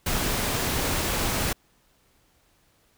pink noise, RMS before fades -26 dBFS, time 0.06-1.53 s, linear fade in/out 5 ms, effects pink hiss -64 dBFS RMS until 2.97 s

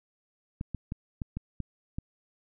clicks, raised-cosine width 5 ms, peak -21 dBFS, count 7, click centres 0.611 / 0.747 / 0.921 / 1.218 / 1.37 / 1.603 / 1.985 s, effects none

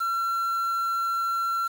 triangle tone with quantisation, 1357 Hz, E6, 50 cents sharp, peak -22 dBFS, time 0-1.68 s, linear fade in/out 10 ms, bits 7, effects none

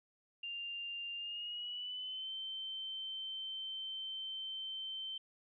sine tone with pitch glide, 2794 to 3100 Hz, F7 to G7, 0 to -20 cents, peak -40 dBFS, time 0.43-5.18 s, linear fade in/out 5 ms, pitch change +180 cents, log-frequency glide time 1.16-2.32 s, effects none

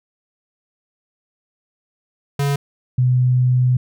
square / sine tone pair in turn, 141.4 / 125.97 Hz, C#3 / B2, +35 / +35 cents, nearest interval major second, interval 200 cents, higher first, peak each -17 / -12 dBFS, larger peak second, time 2.39-2.56 / 2.98-3.77 s, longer second, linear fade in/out 5 ms, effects none

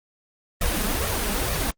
pink noise with flanger, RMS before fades -24 dBFS, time 0.61-1.71 s, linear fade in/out 5 ms, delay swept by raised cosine 1.6 to 4.8 ms, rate 2.2 Hz, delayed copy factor +0.9, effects Opus 24 kbps

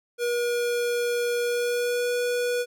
square tone with pitch glide, 479.7 to 487.2 Hz, A#4 to B4, +50 to -24 cents, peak -24 dBFS, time 0.18-2.66 s, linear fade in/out 50 ms, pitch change +26 cents, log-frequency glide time 1.41-2.14 s, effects none

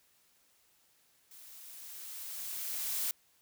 blue noise with level ramp, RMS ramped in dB -54 to -33 dBFS, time 1.31-3.11 s, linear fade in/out 2 ms, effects white hiss -69 dBFS RMS until 3.41 s

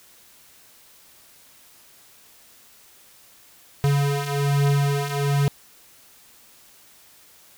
square beating tone pair, 140.8 / 142 Hz, C#3 / C#3, +27 / +42 cents, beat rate 1.2 Hz, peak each -25 / -21 dBFS, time 3.84-5.48 s, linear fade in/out 0 ms, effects white hiss -52 dBFS RMS until 7.57 s

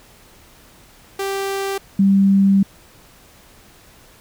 sawtooth / sine tone pair in turn, 392 / 196 Hz, G4 / G3, 0 / 0 cents, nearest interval octave, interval 1200 cents, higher first, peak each -17 / -10 dBFS, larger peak second, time 1.19-1.78 / 1.99-2.63 s, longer second, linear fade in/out 5 ms, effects pink hiss -48 dBFS RMS until 4.2 s

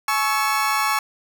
30% pulse chord, C# minor, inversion second, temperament equal with one note detuned, 852.5 / 1108.7 / 1318.5 Hz, G#5 / C#6 / E6, +45 / 0 / 0 cents, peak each -21 / -19 / -23 dBFS, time 0.08-0.99 s, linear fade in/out 2 ms, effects none

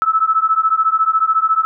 sine beating tone pair, 1300 / 1314 Hz, E6 / E6, -24 / -6 cents, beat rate 14 Hz, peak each -15 dBFS, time 0.02-1.65 s, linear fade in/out 0 ms, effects none

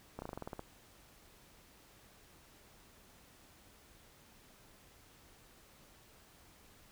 slowing click train, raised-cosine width 1 ms, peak -28 dBFS, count 10, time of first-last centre 0.19-0.594 s, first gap 31 ms, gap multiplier 1.09, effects pink hiss -62 dBFS RMS until 6.91 s

